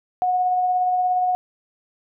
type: tone with tremolo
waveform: sine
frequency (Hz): 730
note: F#5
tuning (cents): -24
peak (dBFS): -16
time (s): 0.22-1.35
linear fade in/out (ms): 0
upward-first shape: sine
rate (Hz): 17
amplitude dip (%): 25
effects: none